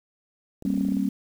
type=clicks; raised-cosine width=2 ms; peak=-27 dBFS; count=10; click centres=0.624 / 0.661 / 0.703 / 0.741 / 0.776 / 0.81 / 0.851 / 0.886 / 0.922 / 0.969 s
type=chord; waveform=sine; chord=G diminished; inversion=none; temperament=equal with one note detuned; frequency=196 / 233.1 / 270.1 Hz; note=G3 / Bb3 / Db4; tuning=0 / 0 / -45 cents; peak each=-25 / -29 / -26 dBFS; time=0.65-1.09 s; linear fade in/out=2 ms
effects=8-bit